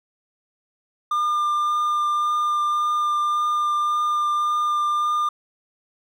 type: tone with vibrato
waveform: triangle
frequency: 1201 Hz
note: D6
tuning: 38 cents sharp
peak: -17 dBFS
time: 1.11-5.29 s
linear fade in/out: 5 ms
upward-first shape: triangle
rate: 1.8 Hz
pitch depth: 10 cents each way
effects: none